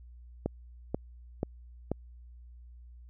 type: click train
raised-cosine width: 2 ms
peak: -16 dBFS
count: 4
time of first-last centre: 0.46-1.916 s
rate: 2.06 Hz
effects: added 60 Hz sine -48 dBFS peak until 3.09 s